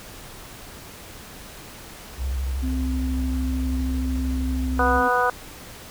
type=tone with vibrato; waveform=sine; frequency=65.41 Hz; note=C2; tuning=in tune; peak=-23 dBFS; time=2.17-5.03 s; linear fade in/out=50 ms; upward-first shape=sine; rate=13 Hz; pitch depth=94 cents each way
type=tone with pitch glide; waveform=sine; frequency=258.6 to 257.1 Hz; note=C4 to C4; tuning=-20 to -30 cents; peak=-26 dBFS; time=2.62-5.09 s; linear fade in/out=20 ms; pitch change=-10 cents; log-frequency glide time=4.36-4.89 s
type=harmonic tone; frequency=246.9 Hz; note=B3; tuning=in tune; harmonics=2 / 3 / 4 / 5 / 6; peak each=-24 / -24 / -24 / -24 / -24 dBFS; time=4.79-5.3 s; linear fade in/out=2 ms
effects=pink hiss -41 dBFS RMS until 5.9 s